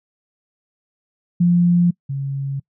sine tone pair in turn, 174.6 / 137.74 Hz, F3 / C#3, 0 / -11 cents, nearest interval major third, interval 411 cents, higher first, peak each -11 / -21 dBFS, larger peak first, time 1.4-1.91 / 2.09-2.6 s, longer neither, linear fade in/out 10 ms, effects noise-tail reverb RT60 0.1 s tail -25 dB re dry

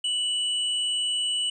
sine tone pair together, 2960 / 8401 Hz, F#7 / C9, 0 / +6 cents, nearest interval octave + tritone, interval 1806 cents, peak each -24 / -33 dBFS, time 0.04-1.5 s, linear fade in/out 5 ms, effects none

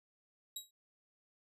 20% pulse tone with exponential decay, 3840 Hz, B7, 49 cents flat, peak -32 dBFS, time 0.56-0.71 s, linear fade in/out 5 ms, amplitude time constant 32 ms, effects none

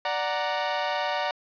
sawtooth chord, D augmented, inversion none, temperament equal, 587.3 / 740 / 932.3 Hz, D5 / F#5 / A#5, 0 / 0 / 0 cents, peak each -26 dBFS, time 0.05-1.31 s, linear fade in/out 2 ms, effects resampled to 11025 Hz + 9-bit

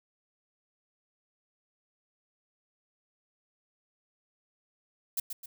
violet noise with echo, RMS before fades -30 dBFS, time 5.17-5.2 s, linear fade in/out 5 ms, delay 130 ms, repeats 2, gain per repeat -7 dB, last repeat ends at 5.46 s, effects none

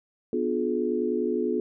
sine chord, B diminished seventh, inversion none, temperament just, 246.9 / 296.3 / 355.6 / 426.7 Hz, B3 / D4 / F4 / Ab4, 0 / +15 / +31 / +47 cents, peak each -29 / -33 / -28 / -28 dBFS, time 0.33-1.6 s, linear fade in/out 2 ms, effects none

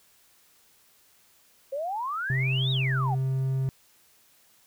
sine exponential two-way sweep, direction up then down, 526 to 3862 to 712 Hz, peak -28 dBFS, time 1.72-3.15 s, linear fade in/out 10 ms, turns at 2.71 s
triangle tone with pitch glide, 131.3 to 132.83 Hz, C3 to C3, +6 to +26 cents, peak -22 dBFS, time 2.3-3.69 s, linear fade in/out 0 ms, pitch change +20 cents, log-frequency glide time 2.65-3.53 s
effects white hiss -61 dBFS RMS until 4.66 s

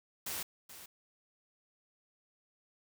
white noise with echo, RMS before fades -39 dBFS, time 0.26-0.43 s, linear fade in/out 5 ms, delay 430 ms, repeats 1, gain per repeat -12 dB, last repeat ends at 0.86 s, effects none

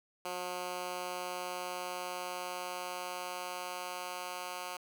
10% pulse tone with high-pass filter sweep, 180 Hz, F#3, 47 cents flat, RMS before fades -40 dBFS, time 0.25-4.77 s, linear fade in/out 5 ms, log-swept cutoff 420 to 800 Hz, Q 0.7, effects none

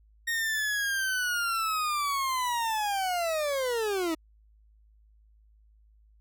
40% pulse linear sweep, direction down, 1864.7 to 311.1 Hz, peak -26 dBFS, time 0.27-4.15 s, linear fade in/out 10 ms, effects added 53 Hz sine -57 dBFS peak until 6.2 s

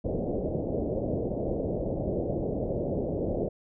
white low-pass noise, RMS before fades -30 dBFS, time 0.04-3.49 s, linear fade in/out 10 ms, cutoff 610 Hz, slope 48 dB/octave, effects none

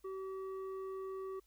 square tone with low-pass filter, 382.2 Hz, G4, 44 cents flat, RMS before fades -43 dBFS, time 0.04-1.4 s, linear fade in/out 10 ms, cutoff 880 Hz, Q 3.4, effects added 50 Hz sine -70 dBFS peak until 1.46 s + white hiss -75 dBFS RMS until 1.46 s

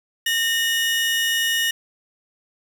40% pulse tone pair together, 1833 / 2911 Hz, A#6 / F#7, -30 / -29 cents, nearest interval minor sixth, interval 801 cents, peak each -21 dBFS, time 0.26-1.71 s, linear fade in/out 5 ms, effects 7-bit

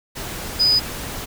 sine tone in noise, 4978 Hz, D#8, in tune, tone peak -13 dBFS, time 0.59-0.8 s, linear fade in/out 20 ms, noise pink, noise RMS -30 dBFS, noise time 0.15-1.26 s, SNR +14 dB, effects none

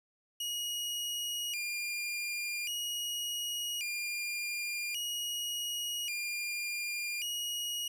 sawtooth tone with vibrato, 2637 Hz, E7, in tune, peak -31 dBFS, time 0.4-7.88 s, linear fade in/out 5 ms, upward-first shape square, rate 0.44 Hz, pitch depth 160 cents each way, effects none

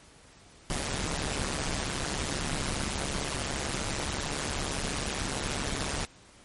pink noise with amplitude modulation, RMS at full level -28 dBFS, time 0.7-6.05 s, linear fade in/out 0 ms, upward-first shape sine, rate 141 Hz, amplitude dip 90%, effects pink hiss -55 dBFS RMS until 6.44 s + MP3 48 kbps

